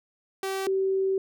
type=tone pair in turn; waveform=sawtooth / sine; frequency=385.7 / 384.3 Hz; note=G4 / G4; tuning=-28 / -34 cents; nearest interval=unison; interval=6 cents; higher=first; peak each=-24 / -22 dBFS; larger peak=second; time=0.43-0.67 / 0.67-1.18 s; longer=second; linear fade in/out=2 ms; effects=none